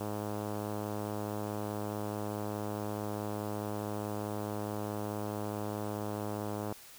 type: tone with low-pass filter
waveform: 5% pulse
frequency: 104.7 Hz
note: G#2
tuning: 15 cents sharp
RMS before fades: -37 dBFS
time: 0-6.73 s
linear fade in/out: 5 ms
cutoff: 900 Hz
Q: 0.51
effects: white hiss -53 dBFS RMS until 6.98 s